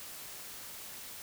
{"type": "silence", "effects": ["white hiss -46 dBFS RMS until 1.22 s"]}